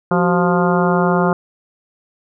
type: harmonic tone with a mistuned harmonic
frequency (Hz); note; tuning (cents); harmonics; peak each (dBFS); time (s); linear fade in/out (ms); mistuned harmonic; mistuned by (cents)
175.7; F3; +11; 1 / 2 / 3 / 4 / 5 / 6 / 7 / 8; -16 / -19 / -21 / -22 / -23 / -24 / -24 / -25; 0.11-1.33; 2; 2; +110
effects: none